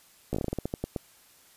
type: slowing click train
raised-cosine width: 2 ms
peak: -16 dBFS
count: 13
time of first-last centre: 0.33-0.962 s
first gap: 15 ms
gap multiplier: 1.21
effects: white hiss -58 dBFS RMS until 1.56 s + resampled to 32000 Hz